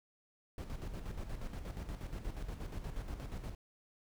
brown noise with tremolo, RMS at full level -40 dBFS, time 0.58-3.55 s, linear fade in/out 2 ms, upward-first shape square, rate 8.4 Hz, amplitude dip 55%, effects none

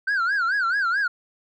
sine tone with vibrato, 1499 Hz, F#6, 22 cents sharp, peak -17 dBFS, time 0.07-1.08 s, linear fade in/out 10 ms, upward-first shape sine, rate 4.6 Hz, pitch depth 190 cents each way, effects tanh soft clip ceiling -19 dBFS

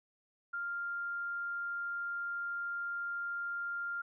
sine tone, 1396.9 Hz, F6, in tune, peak -35 dBFS, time 0.53-4.02 s, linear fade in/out 10 ms, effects none

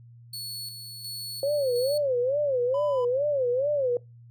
sawtooth tone with tremolo, 4406 Hz, C#8, 11 cents flat, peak -31 dBFS, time 0.33-1.98 s, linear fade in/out 5 ms, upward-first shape square, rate 1.4 Hz, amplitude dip 45%
sine tone with vibrato, 536 Hz, C5, 42 cents sharp, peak -22 dBFS, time 1.43-3.97 s, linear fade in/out 2 ms, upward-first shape sine, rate 2.3 Hz, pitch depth 180 cents each way
triangle tone, 1000 Hz, B5, 21 cents sharp, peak -32 dBFS, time 2.74-3.05 s, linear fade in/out 5 ms
effects noise-tail reverb RT60 0.2 s tail -21 dB re dry + added 118 Hz sine -47 dBFS peak until 4.3 s

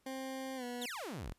20% pulse tone with pitch glide, 264.3 to 243.8 Hz, C4 to B3, +18 to -22 cents, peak -35 dBFS, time 0.06-0.86 s, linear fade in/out 5 ms, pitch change -140 cents, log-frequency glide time 0.56-0.64 s
sawtooth exponential sweep, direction down, 4186 to 32.96 Hz, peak -37 dBFS, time 0.81-1.33 s, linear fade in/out 10 ms
effects pink hiss -74 dBFS RMS until 1.38 s + resampled to 32000 Hz

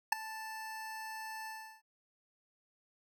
25% pulse tone with ADSR envelope, 880 Hz, A5, in tune, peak -18 dBFS, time 0.12-1.82 s, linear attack 6 ms, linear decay 7 ms, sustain -20 dB, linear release 350 ms, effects none

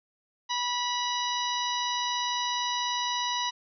harmonic tone with a mistuned harmonic, 977 Hz, B5, 19 cents flat, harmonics 1 / 2 / 3 / 4 / 5 / 6, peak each -30 / -37 / -35 / -33 / -40 / -39 dBFS, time 0.49-3.51 s, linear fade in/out 20 ms, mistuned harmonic 5, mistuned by +31 cents, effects none

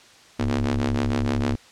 sawtooth ring-modulated tone, 69.3 Hz, C#2, in tune, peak -14 dBFS, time 0.39-1.56 s, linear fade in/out 10 ms, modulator 170 Hz, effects white hiss -50 dBFS RMS until 1.71 s + low-pass 6000 Hz 12 dB/octave

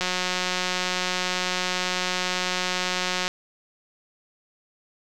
click train, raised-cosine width 0.2 ms, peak -8 dBFS, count 596, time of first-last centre 0.01-3.279 s, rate 182 Hz, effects none

